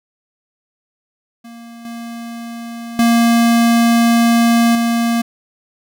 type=tone with level steps; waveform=square; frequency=233.1 Hz; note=A#3; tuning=in tune; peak=-34 / -27 / -10 / -14 dBFS; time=1.44-5.22 s; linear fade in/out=10 ms; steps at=1.85 / 2.99 / 4.75 s; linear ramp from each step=2 ms; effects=none